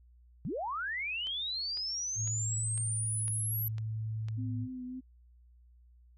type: linear sweep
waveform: sine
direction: up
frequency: 114.1 to 11840 Hz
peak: -33 dBFS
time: 0.45-3.68 s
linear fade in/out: 0 ms
type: click train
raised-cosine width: 0.2 ms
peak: -32 dBFS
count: 7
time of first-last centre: 1.27-4.285 s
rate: 1.99 Hz
type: tone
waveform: sine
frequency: 110 Hz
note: A2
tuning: in tune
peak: -33 dBFS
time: 2.15-4.68 s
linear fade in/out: 50 ms
type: tone with vibrato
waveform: sine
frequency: 253.6 Hz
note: B3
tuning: 46 cents sharp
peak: -38 dBFS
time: 4.37-5.01 s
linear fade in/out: 20 ms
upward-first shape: triangle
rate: 3.7 Hz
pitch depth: 31 cents each way
effects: added 60 Hz sine -57 dBFS peak until 6.17 s